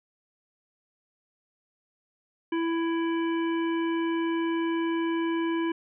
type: harmonic tone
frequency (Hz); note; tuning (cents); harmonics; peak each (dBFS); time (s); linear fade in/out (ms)
331.7; E4; +11; 1 / 3 / 5 / 7 / 9; -25 / -35 / -39 / -42 / -44; 2.52-5.72; 5
effects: none

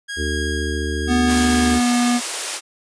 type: tone with tremolo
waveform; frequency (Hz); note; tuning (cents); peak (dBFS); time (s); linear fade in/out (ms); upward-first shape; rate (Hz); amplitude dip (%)
sawtooth; 1638; G#6; -24; -21; 0.08-1.75; 20; sine; 0.94; 40
type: harmonic tone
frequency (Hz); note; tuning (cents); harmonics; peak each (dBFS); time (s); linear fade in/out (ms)
74.4; D2; +23; 1 / 3 / 4 / 5 / 6; -23 / -32 / -29 / -28 / -31; 0.16-1.81; 50
type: tone with pitch glide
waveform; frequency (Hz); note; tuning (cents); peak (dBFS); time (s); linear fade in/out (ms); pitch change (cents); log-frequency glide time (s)
square; 246.9 to 242.2; B3 to B3; 0 to -34; -16; 1.07-2.21; 50; -34; 1.42-1.98
type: high-pass noise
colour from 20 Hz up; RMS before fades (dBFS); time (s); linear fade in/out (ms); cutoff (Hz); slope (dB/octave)
white; -24; 1.26-2.61; 50; 320; 48
effects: resampled to 22050 Hz

